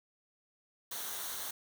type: noise with comb filter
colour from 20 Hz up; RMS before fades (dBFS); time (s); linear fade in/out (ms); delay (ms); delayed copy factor
white; -40; 0.91-1.51; 5; 0.4; -0.55
effects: none